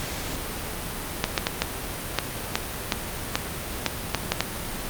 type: clicks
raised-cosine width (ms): 0.2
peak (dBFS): -3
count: 12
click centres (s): 1.241 / 1.378 / 1.469 / 1.62 / 2.187 / 2.555 / 2.922 / 3.355 / 3.863 / 4.147 / 4.32 / 4.406
effects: pink hiss -32 dBFS RMS until 4.89 s + Opus 48 kbps